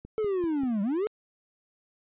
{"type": "click train", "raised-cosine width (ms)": 3, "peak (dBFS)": -29, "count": 4, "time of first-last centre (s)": [0.05, 0.635], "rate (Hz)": 5.13}
{"type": "linear two-way sweep", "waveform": "triangle", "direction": "down then up", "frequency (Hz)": [443.6, 191.9, 443.6], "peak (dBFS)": -23, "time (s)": [0.18, 1.07], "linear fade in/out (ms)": 0, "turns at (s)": 0.82}
{"effects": ["resampled to 8000 Hz"]}